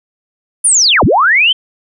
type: linear two-way sweep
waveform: sine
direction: down then up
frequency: 10000 to 50.6 to 3178 Hz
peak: -6 dBFS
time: 0.64-1.53 s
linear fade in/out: 10 ms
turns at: 1.04 s
effects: none